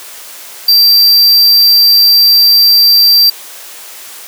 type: tone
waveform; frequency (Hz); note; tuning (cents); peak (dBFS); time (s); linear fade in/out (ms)
square; 4699; D8; 0; -4; 0.68-3.3; 5
effects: white hiss -30 dBFS RMS until 4.27 s + high-pass 400 Hz 12 dB/octave